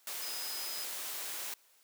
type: tone in noise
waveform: sine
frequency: 5040 Hz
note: D#8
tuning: 21 cents sharp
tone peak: -42 dBFS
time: 0.22-0.84 s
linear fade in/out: 2 ms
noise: white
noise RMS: -40 dBFS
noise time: 0.07-1.54 s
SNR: -5 dB
effects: white hiss -66 dBFS RMS until 1.83 s + high-pass 400 Hz 12 dB/octave